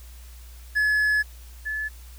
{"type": "tone pair in turn", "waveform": ["triangle", "sine"], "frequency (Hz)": [1706, 1725.8], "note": ["G#6", "A6"], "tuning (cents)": [46, -34], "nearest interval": "unison", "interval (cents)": 20, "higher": "second", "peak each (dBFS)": [-17, -26], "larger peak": "first", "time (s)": [[0.75, 1.23], [1.65, 1.89]], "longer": "first", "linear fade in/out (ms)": 20, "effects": ["added 60 Hz sine -41 dBFS peak until 2.18 s", "white hiss -52 dBFS RMS until 2.18 s"]}